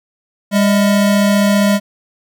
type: tone pair together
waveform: square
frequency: 201 / 638.1 Hz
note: G3 / D#5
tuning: +44 / +44 cents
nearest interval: octave + minor sixth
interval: 2000 cents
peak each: -11 / -19 dBFS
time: 0.51-1.8 s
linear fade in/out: 50 ms
effects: none